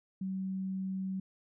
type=tone; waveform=sine; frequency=190 Hz; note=F#3; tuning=46 cents sharp; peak=-33 dBFS; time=0.21-1.2 s; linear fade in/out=5 ms; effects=none